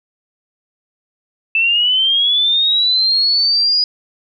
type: linear sweep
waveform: sine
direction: up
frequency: 2637 to 4937 Hz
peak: -11 dBFS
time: 1.55-3.84 s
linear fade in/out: 2 ms
effects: none